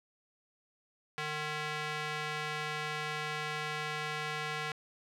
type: tone with band-pass filter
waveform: square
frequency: 152.1 Hz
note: D#3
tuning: 39 cents flat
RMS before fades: -37 dBFS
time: 1.18-4.72 s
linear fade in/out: 0 ms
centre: 2100 Hz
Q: 0.98
effects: none